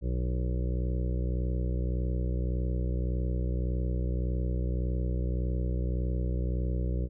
harmonic tone, 61.74 Hz, B1, in tune, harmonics 1 / 2 / 3 / 5 / 6 / 7 / 8 / 9, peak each -28 / -34 / -38 / -42 / -44 / -45 / -46 / -47 dBFS, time 0.01-7.09 s, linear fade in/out 50 ms, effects none

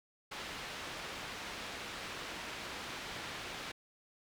white low-pass noise, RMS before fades -44 dBFS, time 0.31-3.72 s, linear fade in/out 10 ms, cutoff 3200 Hz, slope 12 dB/octave, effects none

